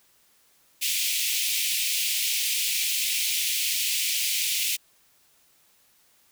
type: high-pass noise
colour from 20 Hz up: pink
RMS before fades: -26 dBFS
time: 0.81-4.77 s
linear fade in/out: 20 ms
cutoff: 2300 Hz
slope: 48 dB/octave
effects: white hiss -62 dBFS RMS until 6.31 s